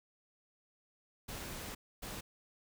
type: noise bursts at uneven times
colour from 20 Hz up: pink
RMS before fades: -44 dBFS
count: 2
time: 1.28-1.75 / 2.02-2.21 s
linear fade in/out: 10 ms
effects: none